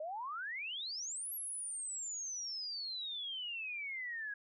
sine exponential two-way sweep, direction up then down, 593 to 11610 to 1636 Hz, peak -39 dBFS, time 0-4.34 s, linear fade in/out 5 ms, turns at 1.33 s, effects none

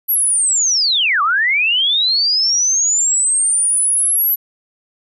sine linear two-way sweep, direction down then up, 11890 to 1119 to 11890 Hz, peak -12 dBFS, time 0.08-4.36 s, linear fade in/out 20 ms, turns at 1.22 s, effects none

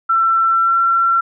sine tone with pitch glide, 1343 to 1357.8 Hz, E6 to F6, +32 to -49 cents, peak -11 dBFS, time 0.09-1.21 s, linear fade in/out 10 ms, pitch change +19 cents, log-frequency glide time 0.48-0.76 s, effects none

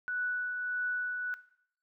sine tone with tremolo, 1480 Hz, F#6, in tune, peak -30 dBFS, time 0.08-1.34 s, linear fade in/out 0 ms, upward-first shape triangle, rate 1.6 Hz, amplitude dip 40%, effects noise-tail reverb RT60 0.7 s tail -17 dB re dry

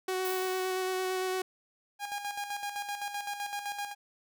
sawtooth tone with vibrato, 372.7 Hz, F#4, 13 cents sharp, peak -26 dBFS, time 0.08-1.42 s, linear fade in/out 5 ms, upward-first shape square, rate 8.8 Hz, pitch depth 9 cents each way
violet noise with exponential decay, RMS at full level -38 dBFS, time 0.25-1.36 s, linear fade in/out 0 ms, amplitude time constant 240 ms
sawtooth tone with tremolo, 815 Hz, G#5, 33 cents flat, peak -29 dBFS, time 1.99-3.95 s, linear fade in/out 50 ms, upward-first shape square, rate 7.8 Hz, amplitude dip 55%
effects none

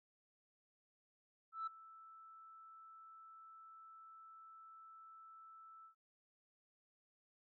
sine tone with ADSR envelope, 1318.5 Hz, E6, in tune, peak -37 dBFS, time 1.52-5.95 s, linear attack 150 ms, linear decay 8 ms, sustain -19 dB, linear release 100 ms, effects tanh soft clip ceiling -36 dBFS

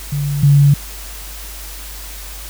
sine tone pair in turn, 143.5 / 142.34 Hz, D3 / C#3, -40 / +46 cents, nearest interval unison, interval 14 cents, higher first, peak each -16 / -6 dBFS, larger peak second, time 0.12-0.43 / 0.43-0.74 s, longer neither, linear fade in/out 5 ms, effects added 50 Hz sine -31 dBFS peak until 2.49 s + white hiss -33 dBFS RMS until 2.49 s

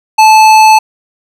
sine tone with tanh clipping, 871 Hz, A5, 18 cents flat, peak -3 dBFS, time 0.18-0.79 s, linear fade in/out 10 ms, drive 18 dB, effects none

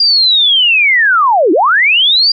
sine linear two-way sweep, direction down then up, 4839 to 293.7 to 4839 Hz, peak -6 dBFS, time 0-2.32 s, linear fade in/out 5 ms, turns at 1.52 s, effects none

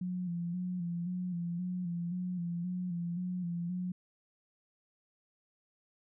sine tone with vibrato, 176.4 Hz, F3, 18 cents sharp, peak -33 dBFS, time 0.01-3.92 s, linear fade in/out 5 ms, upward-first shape square, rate 1.9 Hz, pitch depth 45 cents each way, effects none

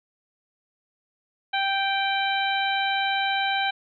harmonic tone with a mistuned harmonic, 784 Hz, G5, in tune, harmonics 1 / 2 / 3 / 4 / 5, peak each -25 / -28 / -30 / -31 / -32 dBFS, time 1.53-3.71 s, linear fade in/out 10 ms, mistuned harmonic 4, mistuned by -23 cents, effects none

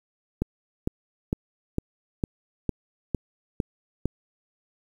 click train, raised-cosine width 3 ms, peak -11 dBFS, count 9, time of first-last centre 0.42-4.056 s, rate 2.2 Hz, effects 8-bit

